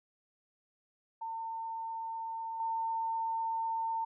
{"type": "tone with level steps", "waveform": "sine", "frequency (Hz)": 904, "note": "A5", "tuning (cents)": 47, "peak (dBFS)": [-36, -31], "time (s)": [1.21, 4.05], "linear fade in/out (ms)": 10, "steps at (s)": 2.6, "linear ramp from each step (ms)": 2, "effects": []}